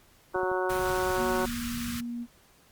harmonic tone, 184.6 Hz, F#3, 4 cents flat, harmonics 2 / 3 / 4 / 5 / 6 / 7 / 8, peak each -29 / -33 / -35 / -34 / -35 / -41 / -35 dBFS, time 0.34-1.46 s, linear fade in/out 10 ms
clicks, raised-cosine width 3 ms, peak -31 dBFS, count 5, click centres 0.36 / 0.433 / 0.516 / 0.795 / 0.978 s
pink band-stop noise, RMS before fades -37 dBFS, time 0.69-2.01 s, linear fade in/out 10 ms, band 220 to 1100 Hz, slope 96 dB/octave
sine tone, 237.9 Hz, A#3, 35 cents sharp, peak -32 dBFS, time 1.16-2.27 s, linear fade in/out 50 ms
effects pink hiss -60 dBFS RMS until 2.71 s + Opus 48 kbps

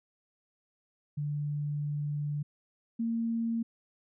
sine tone pair in turn, 146.83 / 229.5 Hz, D3 / A#3, 0 / -27 cents, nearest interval minor sixth, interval 773 cents, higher second, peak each -30 / -28 dBFS, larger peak second, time 1.17-2.43 / 2.99-3.63 s, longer first, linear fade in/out 10 ms, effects none

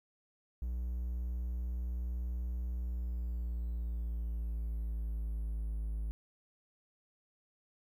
triangle tone with pitch glide, 60.5 to 53.9 Hz, B1 to A1, -35 to -35 cents, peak -32 dBFS, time 0.62-6.11 s, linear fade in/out 0 ms, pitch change -200 cents, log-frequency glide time 2.76-5.78 s, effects 12-bit

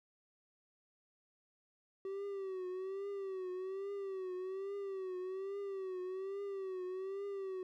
triangle tone with vibrato, 383 Hz, G4, 40 cents flat, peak -37 dBFS, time 2.05-7.63 s, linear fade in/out 2 ms, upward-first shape triangle, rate 1.2 Hz, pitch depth 94 cents each way, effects none

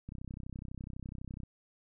click train, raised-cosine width 5 ms, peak -30 dBFS, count 44, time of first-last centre 0.09-1.434 s, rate 32 Hz, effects none

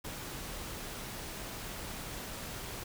pink noise, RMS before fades -42 dBFS, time 0.04-2.84 s, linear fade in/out 10 ms, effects none

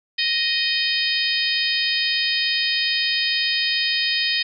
harmonic tone, 622.3 Hz, D#5, in tune, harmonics 3 / 4 / 5 / 6 / 7 / 8, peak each -26 / -26 / -26 / -26 / -26 / -26 dBFS, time 0.18-4.43 s, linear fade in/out 10 ms, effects none

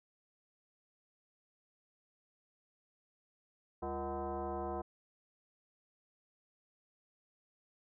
sine tone with frequency modulation, 198.3 Hz, G3, 20 cents sharp, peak -36 dBFS, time 3.82-4.82 s, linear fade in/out 10 ms, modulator 273 Hz, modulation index 3, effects none

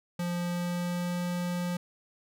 square tone with pitch glide, 174.9 to 176.52 Hz, F3 to F3, +3 to +19 cents, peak -30 dBFS, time 0.19-1.77 s, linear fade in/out 5 ms, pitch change +16 cents, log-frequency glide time 0.38-1.23 s, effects none

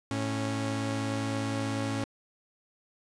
sawtooth tone pair together, 109.4 / 275.7 Hz, A2 / C#4, -9 / -9 cents, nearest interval octave + major third, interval 1600 cents, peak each -28 dBFS, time 0.11-2.04 s, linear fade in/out 0 ms, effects resampled to 22050 Hz

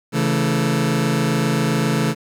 sawtooth chord, A major, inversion first, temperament just, 137.5 / 165 / 220 Hz, C#3 / E3 / A3, -14 / +2 / 0 cents, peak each -17 dBFS, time 0.12-2.15 s, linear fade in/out 50 ms, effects low-pass 12000 Hz 12 dB/octave + 8-bit

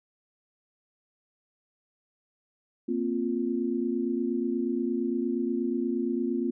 sine chord, Bb suspended second, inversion none, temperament equal, 233.1 / 261.6 / 349.2 Hz, Bb3 / C4 / F4, 0 / 0 / 0 cents, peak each -30 dBFS, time 2.88-6.51 s, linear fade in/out 10 ms, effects none

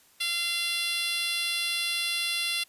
10% pulse tone with high-pass filter, 688 Hz, F5, 26 cents flat, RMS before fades -29 dBFS, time 0.2-2.64 s, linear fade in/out 10 ms, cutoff 3000 Hz, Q 1.4, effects white hiss -60 dBFS RMS until 2.68 s + resampled to 32000 Hz

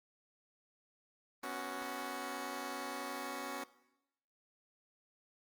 10% pulse chord, B suspended second, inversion none, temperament just, 246.9 / 277.8 / 370.4 Hz, B3 / C#4 / F#4, 0 / +4 / +2 cents, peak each -38 / -35 / -37 dBFS, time 1.43-3.64 s, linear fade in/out 5 ms, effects noise-tail reverb RT60 0.9 s tail -19 dB re dry + Opus 24 kbps

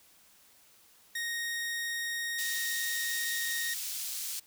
sawtooth tone, 1864.7 Hz, A#6, in tune, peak -29 dBFS, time 1.15-3.74 s, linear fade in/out 5 ms
pink high-pass noise, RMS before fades -37 dBFS, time 2.38-4.4 s, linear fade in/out 10 ms, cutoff 4900 Hz, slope 12 dB/octave
effects white hiss -61 dBFS RMS until 4.46 s

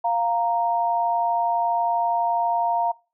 sine tone pair together, 698.5 / 930.7 Hz, F5 / A#5, 0 / -3 cents, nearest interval perfect fourth, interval 497 cents, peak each -22 dBFS, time 0.04-2.92 s, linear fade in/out 10 ms, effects noise-tail reverb RT60 0.3 s tail -22 dB re dry

